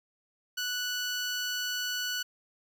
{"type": "tone", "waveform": "15% pulse", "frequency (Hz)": 1480, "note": "F#6", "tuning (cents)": 0, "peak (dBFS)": -24, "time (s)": [0.57, 2.23], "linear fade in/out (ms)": 10, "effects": []}